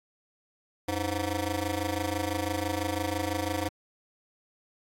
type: ring-modulated tone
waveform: 15% pulse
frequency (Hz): 206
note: G#3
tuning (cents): -14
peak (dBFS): -19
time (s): 0.88-3.69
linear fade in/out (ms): 5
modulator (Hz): 116
effects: AAC 64 kbps